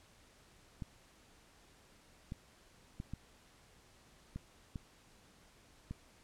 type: clicks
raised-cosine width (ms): 5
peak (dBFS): -29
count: 7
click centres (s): 0.822 / 2.321 / 3.001 / 3.136 / 4.36 / 4.758 / 5.91
effects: pink hiss -64 dBFS RMS until 6.23 s + low-pass 10000 Hz 12 dB/octave